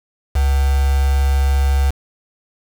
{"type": "tone with quantisation", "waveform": "sine", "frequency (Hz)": 68.7, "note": "C#2", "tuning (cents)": -15, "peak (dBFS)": -12, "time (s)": [0.35, 1.91], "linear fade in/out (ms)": 10, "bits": 4, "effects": []}